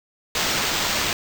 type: noise with sample-and-hold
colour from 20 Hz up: white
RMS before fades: -23 dBFS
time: 0.35-1.13 s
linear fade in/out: 2 ms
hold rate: 11025 Hz
effects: none